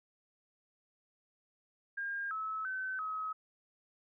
sine tone with pitch steps, 1611 / 1297 / 1527 / 1275 Hz, G6 / E6 / G6 / D#6, +47 / -28 / -46 / +42 cents, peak -35 dBFS, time 1.97-3.33 s, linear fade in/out 10 ms, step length 340 ms, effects none

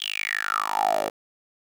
10% pulse tone with high-pass filter sweep, 51.91 Hz, G#1, in tune, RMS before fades -26 dBFS, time 0-1.1 s, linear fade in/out 10 ms, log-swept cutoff 3300 to 500 Hz, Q 9.7, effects none

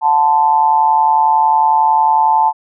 sine tone with amplitude modulation, 880 Hz, A5, in tune, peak -5 dBFS, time 0.01-2.53 s, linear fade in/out 50 ms, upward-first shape sine, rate 151 Hz, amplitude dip 75%, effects none

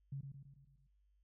sine tone with echo, 138.1 Hz, C#3, 6 cents flat, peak -40 dBFS, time 0.12-0.21 s, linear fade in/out 5 ms, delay 110 ms, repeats 6, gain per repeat -5 dB, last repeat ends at 0.87 s, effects noise-tail reverb RT60 0.5 s tail -22 dB re dry + added 50 Hz sine -70 dBFS peak until 1.23 s

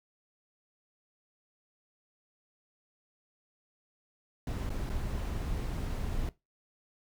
brown noise with dropouts, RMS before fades -34 dBFS, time 4.47-6.29 s, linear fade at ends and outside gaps 1 ms, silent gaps 4.693-4.702 / 4.893-4.899 s, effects noise-tail reverb RT60 0.2 s tail -18 dB re dry

